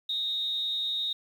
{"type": "tone with amplitude modulation", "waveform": "sine", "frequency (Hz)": 3729, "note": "A#7", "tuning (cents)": 0, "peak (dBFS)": -25, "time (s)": [0.09, 1.13], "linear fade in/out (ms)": 5, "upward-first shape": "sine", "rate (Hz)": 251, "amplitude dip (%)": 55, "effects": ["9-bit"]}